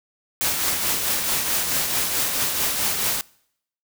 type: noise with tremolo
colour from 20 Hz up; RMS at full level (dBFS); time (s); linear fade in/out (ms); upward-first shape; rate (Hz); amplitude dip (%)
white; -21; 0.41-3.21; 0; triangle; 4.6; 45
effects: noise-tail reverb RT60 0.7 s tail -24 dB re dry